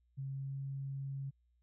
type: tone with pitch glide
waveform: sine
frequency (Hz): 135.7 to 136.88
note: C#3 to C#3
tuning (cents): -36 to -22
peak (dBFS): -38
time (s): 0.17-1.31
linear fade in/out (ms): 20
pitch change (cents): +14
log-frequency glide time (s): 0.29-0.57
effects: added 60 Hz sine -70 dBFS peak until 1.62 s